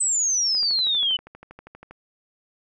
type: exponential sweep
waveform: sine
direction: down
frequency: 8200 to 2960 Hz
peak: -19 dBFS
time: 0-1.17 s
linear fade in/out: 10 ms
type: click train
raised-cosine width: 0.5 ms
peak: -27 dBFS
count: 18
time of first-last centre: 0.55-1.91 s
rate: 12.5 Hz
effects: none